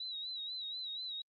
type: tone with vibrato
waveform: sine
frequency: 3900 Hz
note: B7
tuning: 23 cents flat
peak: -39 dBFS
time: 0-1.22 s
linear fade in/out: 5 ms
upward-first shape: sine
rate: 4.1 Hz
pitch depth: 73 cents each way
effects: Opus 48 kbps